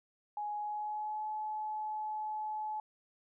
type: tone with pitch glide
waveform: sine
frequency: 835 to 857 Hz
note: G#5 to A5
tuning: +9 to -46 cents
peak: -35 dBFS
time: 0.37-2.8 s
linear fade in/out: 2 ms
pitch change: +45 cents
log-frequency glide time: 0.56-1.25 s
effects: none